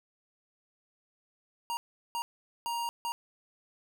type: tone bursts at uneven times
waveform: square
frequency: 939 Hz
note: A#5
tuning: 12 cents sharp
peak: -32 dBFS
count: 4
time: 1.7-1.77 / 2.15-2.22 / 2.66-2.89 / 3.05-3.12 s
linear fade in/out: 0 ms
effects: none